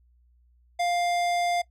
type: tone with hard clipping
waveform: sine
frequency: 700 Hz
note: F5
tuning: 4 cents sharp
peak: -25 dBFS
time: 0.79-1.62 s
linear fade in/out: 10 ms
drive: 17 dB
effects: noise-tail reverb RT60 0.1 s tail -19 dB re dry + added 60 Hz sine -58 dBFS peak until 1.7 s